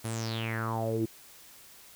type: tone with low-pass filter sweep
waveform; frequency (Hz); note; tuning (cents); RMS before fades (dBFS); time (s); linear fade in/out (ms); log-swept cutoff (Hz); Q
sawtooth; 113; A2; +47; -32; 0.04-1.06; 10; 11000 to 300; 7.3
effects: white hiss -53 dBFS RMS until 1.95 s